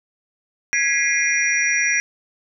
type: tone cluster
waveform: sine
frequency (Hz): 1662 / 1963 / 2120 / 2422 / 5730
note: G#6 / B6 / C7 / D#7 / F8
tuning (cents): +1 / -11 / +22 / -47 / +44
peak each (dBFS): -23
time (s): 0.73-2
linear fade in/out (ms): 0
effects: none